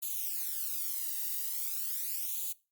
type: noise with flanger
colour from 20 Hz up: violet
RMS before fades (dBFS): -35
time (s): 0.02-2.53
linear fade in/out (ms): 10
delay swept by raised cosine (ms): 0.28 to 1.07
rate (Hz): 0.41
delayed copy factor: +0.9
effects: noise-tail reverb RT60 0.3 s tail -21 dB re dry + Opus 48 kbps